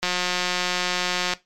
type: click train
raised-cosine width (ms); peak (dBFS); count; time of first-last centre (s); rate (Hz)
0.2; -6; 236; 0.03-1.336; 180
effects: noise-tail reverb RT60 0.2 s tail -18 dB re dry + MP3 96 kbps